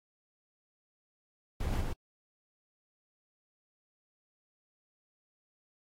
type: noise with echo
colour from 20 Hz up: brown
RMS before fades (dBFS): -32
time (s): 1.6-1.81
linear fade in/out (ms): 5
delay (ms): 120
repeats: 1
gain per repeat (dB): -2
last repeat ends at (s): 1.93
effects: AAC 48 kbps